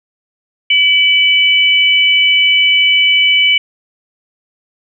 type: tone pair together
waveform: sine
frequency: 2297 / 2983 Hz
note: D7 / F#7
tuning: -39 / +13 cents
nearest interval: perfect fourth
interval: 452 cents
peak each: -10 dBFS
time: 0.7-3.58 s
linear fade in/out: 5 ms
effects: none